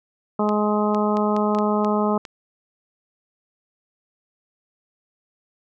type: harmonic tone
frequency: 210 Hz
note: G#3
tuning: 19 cents sharp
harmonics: 1 / 2 / 3 / 4 / 5 / 6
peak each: -21 / -24 / -26 / -27 / -28 / -29 dBFS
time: 0.39-2.18 s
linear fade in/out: 5 ms
type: clicks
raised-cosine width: 0.2 ms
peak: -18 dBFS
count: 8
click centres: 0.491 / 0.947 / 1.17 / 1.365 / 1.549 / 1.587 / 1.847 / 2.252 s
effects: none